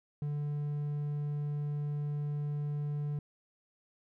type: tone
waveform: triangle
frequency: 146.7 Hz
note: D3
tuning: 2 cents flat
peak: -30 dBFS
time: 0.22-3.19 s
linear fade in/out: 2 ms
effects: none